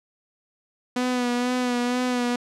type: tone with vibrato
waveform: sawtooth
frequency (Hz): 246.9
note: B3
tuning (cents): 0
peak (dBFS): -18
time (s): 0.96-2.36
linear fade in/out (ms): 5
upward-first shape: sine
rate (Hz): 2.1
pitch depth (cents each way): 32
effects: low-pass 8000 Hz 12 dB/octave